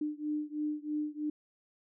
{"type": "beating tone pair", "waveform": "sine", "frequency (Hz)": [299.4, 302.5], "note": ["D4", "D#4"], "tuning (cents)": [33, -49], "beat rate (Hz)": 3.1, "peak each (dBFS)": [-35, -36], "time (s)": [0.01, 1.3], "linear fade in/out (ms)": 5, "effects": []}